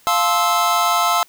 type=chord; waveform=square; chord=F major seventh; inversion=none; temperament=just; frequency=698.5 / 873.1 / 1047.7 / 1309.6 Hz; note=F5 / A5 / C6 / E6; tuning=0 / -14 / +2 / -12 cents; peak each=-21 / -24 / -22 / -19 dBFS; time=0.07-1.23 s; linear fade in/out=0 ms; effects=white hiss -52 dBFS RMS until 1.28 s